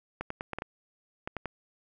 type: clicks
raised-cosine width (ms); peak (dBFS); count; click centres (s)
0.5; -19; 9; 0.21 / 0.304 / 0.409 / 0.533 / 0.586 / 0.621 / 1.275 / 1.367 / 1.457
effects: none